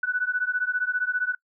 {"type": "beating tone pair", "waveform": "sine", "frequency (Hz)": [1480, 1495], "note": ["F#6", "F#6"], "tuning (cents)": [0, 17], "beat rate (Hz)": 15, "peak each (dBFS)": -26, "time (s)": [0.03, 1.35], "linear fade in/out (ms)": 5, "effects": ["noise-tail reverb RT60 0.1 s tail -25 dB re dry"]}